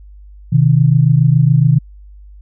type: tone pair together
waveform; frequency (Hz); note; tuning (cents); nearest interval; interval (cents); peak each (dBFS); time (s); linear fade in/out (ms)
sine; 128.38 / 155.56; C3 / D#3; -32 / 0; minor third; 332; -10; 0.52-1.79; 10
effects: added 50 Hz sine -35 dBFS peak until 2.41 s